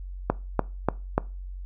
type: click train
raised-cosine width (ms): 1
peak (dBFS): -6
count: 4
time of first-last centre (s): 0.3-1.18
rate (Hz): 3.41
effects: noise-tail reverb RT60 0.3 s tail -21 dB re dry + added 46 Hz sine -34 dBFS peak until 1.65 s